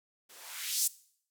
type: noise with band-pass filter sweep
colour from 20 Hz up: violet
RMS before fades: -35 dBFS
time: 0.29-0.88 s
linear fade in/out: 10 ms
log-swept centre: 290 to 8300 Hz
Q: 1.4
effects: noise-tail reverb RT60 0.6 s tail -20 dB re dry